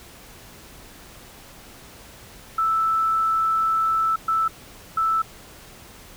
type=tone bursts at uneven times; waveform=sine; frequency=1318 Hz; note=E6; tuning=1 cent flat; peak=-18 dBFS; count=3; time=2.58-4.16 / 4.28-4.48 / 4.97-5.22 s; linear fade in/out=5 ms; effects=pink hiss -45 dBFS RMS until 6.16 s